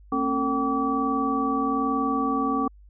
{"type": "tone cluster", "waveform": "sine", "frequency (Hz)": [229.8, 271, 449.8, 770, 1149], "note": ["A#3", "C#4", "A4", "G5", "D6"], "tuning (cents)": [-25, -39, 38, -31, -38], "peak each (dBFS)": [-32, -25, -32, -31, -26], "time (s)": [0.12, 2.68], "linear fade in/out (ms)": 5, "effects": ["added 50 Hz sine -47 dBFS peak until 2.89 s"]}